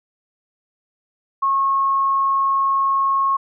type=tone; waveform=sine; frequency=1090 Hz; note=C#6; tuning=29 cents flat; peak=-15 dBFS; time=1.42-3.37 s; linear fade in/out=10 ms; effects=none